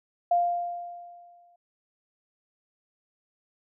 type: tone with exponential decay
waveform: sine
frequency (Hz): 698.5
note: F5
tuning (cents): 0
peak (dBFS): -18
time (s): 0.31-1.56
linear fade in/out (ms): 5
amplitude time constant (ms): 270
effects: none